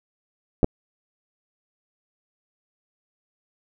clicks, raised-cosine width 2 ms, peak -5 dBFS, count 2, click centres 0.631 / 0.644 s, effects none

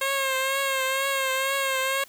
10% pulse tone with vibrato, 537 Hz, C5, 45 cents sharp, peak -15 dBFS, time 0.01-2.04 s, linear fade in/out 5 ms, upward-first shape triangle, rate 2.1 Hz, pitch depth 47 cents each way, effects white hiss -52 dBFS RMS until 2.08 s

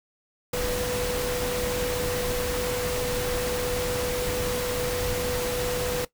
sine tone in noise, 493.9 Hz, B4, in tune, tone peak -27 dBFS, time 0.53-6.05 s, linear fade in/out 5 ms, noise pink, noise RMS -30 dBFS, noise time 0.53-6.05 s, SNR 0 dB, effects noise-tail reverb RT60 0.1 s tail -17 dB re dry

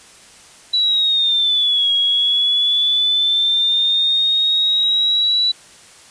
sine exponential two-way sweep, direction down then up, 3951 to 3300 to 3951 Hz, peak -13 dBFS, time 0.73-5.52 s, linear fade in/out 10 ms, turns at 1.91 s, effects white hiss -44 dBFS RMS until 6.1 s + resampled to 22050 Hz

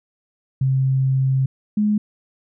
sine tone pair in turn, 132.9 / 210 Hz, C3 / G#3, +27 / +19 cents, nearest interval minor sixth, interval 792 cents, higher second, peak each -15 dBFS, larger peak neither, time 0.61-1.46 / 1.77-1.98 s, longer first, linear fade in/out 5 ms, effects none

